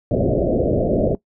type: low-pass noise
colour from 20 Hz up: white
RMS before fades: -18 dBFS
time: 0.11-1.15 s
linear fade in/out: 2 ms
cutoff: 650 Hz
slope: 96 dB/octave
effects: noise-tail reverb RT60 0.1 s tail -19 dB re dry